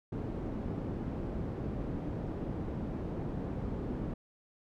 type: low-pass noise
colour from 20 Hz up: white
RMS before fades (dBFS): -37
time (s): 0.12-4.14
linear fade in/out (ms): 5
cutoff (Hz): 280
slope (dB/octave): 12
effects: none